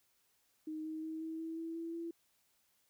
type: tone with pitch steps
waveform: sine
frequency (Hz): 311.7 / 315 / 318.2 / 321.6 / 324.9 / 328.3 / 331.8 / 335.2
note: D#4 / D#4 / D#4 / E4 / E4 / E4 / E4 / E4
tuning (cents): +3 / +21 / +39 / -43 / -25 / -7 / +11 / +29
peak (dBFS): -39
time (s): 0.67-2.11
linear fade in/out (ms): 5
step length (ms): 180
effects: white hiss -75 dBFS RMS until 2.89 s